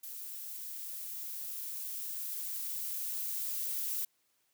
violet noise with level ramp, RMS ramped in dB -44 to -35 dBFS, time 0.03-4.05 s, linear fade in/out 5 ms, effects white hiss -75 dBFS RMS until 4.53 s + high-pass 80 Hz 12 dB/octave

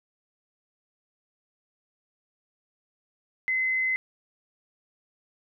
sine tone, 2047 Hz, C7, 38 cents flat, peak -23 dBFS, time 3.48-3.96 s, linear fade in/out 0 ms, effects none

